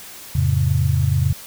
sine chord, F augmented, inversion none, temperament just, 87.31 / 109.13 / 136.42 Hz, F2 / A2 / C#3, 0 / -14 / -27 cents, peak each -19 / -21 / -18 dBFS, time 0.35-1.33 s, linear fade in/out 5 ms, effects white hiss -38 dBFS RMS until 1.46 s

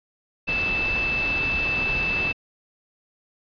sine tone in noise, 2637 Hz, E7, in tune, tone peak -22 dBFS, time 0.47-2.33 s, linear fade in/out 20 ms, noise pink, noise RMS -30 dBFS, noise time 0.47-2.33 s, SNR +5 dB, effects resampled to 11025 Hz

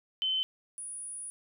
sine tone pair in turn, 3063 / 9745 Hz, G7 / D#9, -41 / -37 cents, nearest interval octave + minor sixth, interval 2004 cents, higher second, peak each -27 / -38 dBFS, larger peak first, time 0.22-0.43 / 0.78-1.3 s, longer second, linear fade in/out 0 ms, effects none

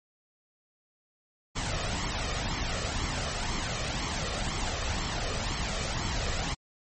pink noise with flanger, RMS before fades -31 dBFS, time 1.55-6.55 s, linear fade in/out 20 ms, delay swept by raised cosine 0.92 to 1.67 ms, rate 2 Hz, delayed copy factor +0.5, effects MP3 32 kbps

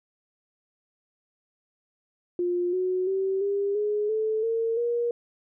sine tone with pitch steps, 353.3 / 368.5 / 384.4 / 400.9 / 418.2 / 436.2 / 455 / 474.6 Hz, F4 / F#4 / G4 / G4 / G#4 / A4 / A#4 / A#4, +20 / -7 / -34 / +39 / +12 / -15 / -42 / +31 cents, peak -23 dBFS, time 2.39-5.11 s, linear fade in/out 2 ms, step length 340 ms, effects none

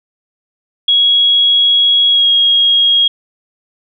sine tone with pitch glide, 3322 to 3278 Hz, G#7 to G#7, 0 to -23 cents, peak -7 dBFS, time 0.88-3.08 s, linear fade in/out 5 ms, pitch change -23 cents, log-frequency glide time 2.1-2.29 s, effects none

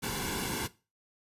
pink noise with comb filter, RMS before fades -34 dBFS, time 0.02-0.68 s, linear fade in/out 20 ms, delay 1.6 ms, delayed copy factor -0.75, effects noise-tail reverb RT60 0.3 s tail -18 dB re dry + resampled to 32000 Hz

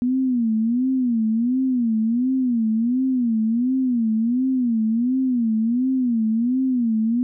sine tone with vibrato, 240 Hz, B3, 49 cents flat, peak -17 dBFS, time 0.02-7.23 s, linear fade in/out 0 ms, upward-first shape sine, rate 1.4 Hz, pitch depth 160 cents each way, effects none

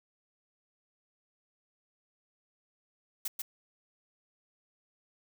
blue noise with echo, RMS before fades -34 dBFS, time 3.25-3.28 s, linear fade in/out 5 ms, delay 140 ms, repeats 1, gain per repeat -2 dB, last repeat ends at 3.42 s, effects none

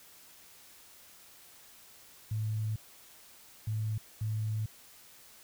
sine tone bursts at uneven times, 108.6 Hz, A2, 22 cents flat, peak -30 dBFS, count 3, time 2.31-2.76 / 3.67-3.98 / 4.21-4.66 s, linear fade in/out 5 ms, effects white hiss -56 dBFS RMS until 5.43 s

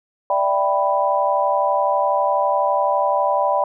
sine chord, E minor seventh, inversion third, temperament equal, 587.3 / 659.3 / 784 / 987.8 Hz, D5 / E5 / G5 / B5, 0 / 0 / 0 / 0 cents, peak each -20 / -25 / -21 / -20 dBFS, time 0.3-3.64 s, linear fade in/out 2 ms, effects none

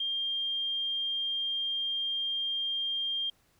sine tone, 3200 Hz, G7, 35 cents sharp, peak -29 dBFS, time 0-3.3 s, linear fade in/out 5 ms, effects pink hiss -68 dBFS RMS until 3.59 s

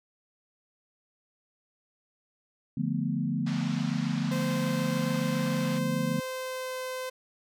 sine chord, B half-diminished seventh, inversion first, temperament equal, 146.83 / 174.61 / 220 / 246.9 Hz, D3 / F3 / A3 / B3, 0 / 0 / 0 / 0 cents, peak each -32 dBFS, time 2.77-6.2 s, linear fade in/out 5 ms
pink band-pass noise, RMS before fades -43 dBFS, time 3.46-5.79 s, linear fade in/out 10 ms, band 680 to 5800 Hz, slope 24 dB/octave
sawtooth tone with pitch glide, 518 to 514.1 Hz, C5 to C5, -17 to -31 cents, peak -29 dBFS, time 4.31-7.1 s, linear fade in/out 10 ms, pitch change -14 cents, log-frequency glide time 6.19-6.78 s
effects none

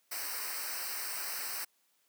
white noise with comb filter, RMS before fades -38 dBFS, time 0.11-1.65 s, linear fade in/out 10 ms, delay 0.29 ms, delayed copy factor -1, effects white hiss -73 dBFS RMS until 2.08 s + high-pass 200 Hz 12 dB/octave

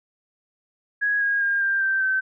sine tone with pitch steps, 1661.2 / 1636.4 / 1612 / 1588 / 1564.3 / 1541 Hz, G#6 / G#6 / G6 / G6 / G6 / G6, 0 / -26 / +48 / +22 / -4 / -30 cents, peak -19 dBFS, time 1.01-2.21 s, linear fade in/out 20 ms, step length 200 ms, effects none

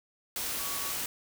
sine tone in noise, 1130 Hz, C#6, 33 cents sharp, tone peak -43 dBFS, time 0.59-0.92 s, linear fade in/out 2 ms, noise white, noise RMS -34 dBFS, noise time 0.36-1.06 s, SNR -12 dB, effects none

